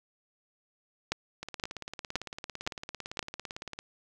two click trains, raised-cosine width 0.2 ms, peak -21 / -11 dBFS, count 43 / 5, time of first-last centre 1.43-3.79 / 1.12-3.193 s, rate 17.8 / 1.93 Hz, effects none

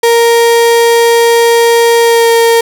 35% pulse tone with pitch glide, 466.2 to 461.9 Hz, A#4 to A#4, 0 to -16 cents, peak -3 dBFS, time 0.03-2.61 s, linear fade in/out 5 ms, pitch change -16 cents, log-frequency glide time 2-2.3 s, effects none

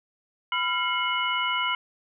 sine tone cluster, 995 / 1379 / 2158 / 2950 Hz, B5 / F6 / C#7 / F#7, +13 / -22 / -47 / -6 cents, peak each -29 dBFS, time 0.52-1.75 s, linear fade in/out 2 ms, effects none

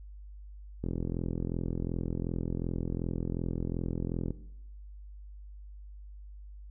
click train, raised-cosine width 3 ms, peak -20 dBFS, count 149, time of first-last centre 0.84-4.306 s, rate 42.7 Hz, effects noise-tail reverb RT60 0.8 s tail -17 dB re dry + added 50 Hz sine -44 dBFS peak until 6.7 s

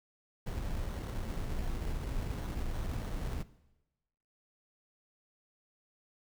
brown noise with sample-and-hold, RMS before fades -36 dBFS, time 0.46-3.43 s, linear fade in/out 10 ms, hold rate 2450 Hz, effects noise-tail reverb RT60 1.0 s tail -18 dB re dry

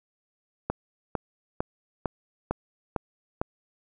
click train, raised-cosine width 1 ms, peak -12 dBFS, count 7, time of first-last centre 0.7-3.415 s, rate 2.21 Hz, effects none

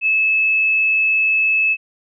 sine tone, 2603 Hz, E7, 22 cents flat, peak -13 dBFS, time 0.01-1.77 s, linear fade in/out 50 ms, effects none

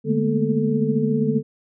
sine tone cluster, 148.3 / 210.8 / 223.6 / 238.7 / 438.8 Hz, D3 / G#3 / A3 / A#3 / A4, +17 / +26 / +28 / +41 / -5 cents, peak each -24 dBFS, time 0.04-1.43 s, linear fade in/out 50 ms, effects none

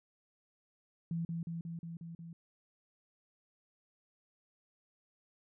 sine tone with echo, 167.1 Hz, E3, 24 cents sharp, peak -33 dBFS, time 1.11-1.25 s, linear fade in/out 2 ms, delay 180 ms, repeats 6, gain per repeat -2 dB, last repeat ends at 2.33 s, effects none

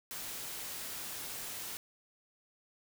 white noise, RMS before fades -42 dBFS, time 0.11-1.77 s, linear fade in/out 0 ms, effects none

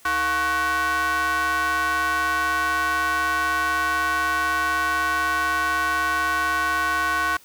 square ring-modulated tone, 196 Hz, G3, in tune, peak -18 dBFS, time 0.05-7.37 s, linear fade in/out 5 ms, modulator 1300 Hz, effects white hiss -52 dBFS RMS until 7.44 s

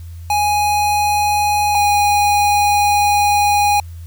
square tone pair in turn, 830.6 / 822.5 Hz, G#5 / G#5, 0 / -17 cents, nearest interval unison, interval 17 cents, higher first, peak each -14 / -12 dBFS, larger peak second, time 0.3-1.75 / 1.75-3.8 s, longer second, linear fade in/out 2 ms, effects added 84 Hz sine -29 dBFS peak until 4.06 s + white hiss -51 dBFS RMS until 4.06 s

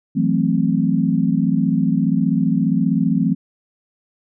sine chord, F# half-diminished seventh, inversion third, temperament equal, 164.81 / 185 / 220 / 261.6 Hz, E3 / F#3 / A3 / C4, 0 / 0 / 0 / 0 cents, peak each -20 dBFS, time 0.15-3.35 s, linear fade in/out 20 ms, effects none

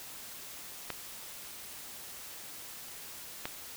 clicks, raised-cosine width 0.3 ms, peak -18 dBFS, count 2, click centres 0.903 / 3.455 s, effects white hiss -46 dBFS RMS until 3.76 s

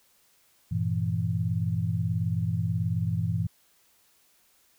sine chord, E diminished, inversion first, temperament equal, 98 / 116.54 / 164.81 Hz, G2 / Bb2 / E3, 0 / 0 / 0 cents, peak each -29 dBFS, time 0.71-3.47 s, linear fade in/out 10 ms, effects white hiss -64 dBFS RMS until 4.78 s

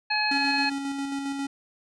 harmonic tone, 848 Hz, G#5, 36 cents sharp, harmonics 1 / 2 / 3 / 5, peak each -28 / -28 / -28 / -28 dBFS, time 0.1-0.7 s, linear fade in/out 10 ms
square tone with tremolo, 277.2 Hz, C#4, in tune, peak -28 dBFS, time 0.31-1.47 s, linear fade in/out 5 ms, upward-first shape square, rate 7.4 Hz, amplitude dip 30%
effects resampled to 22050 Hz

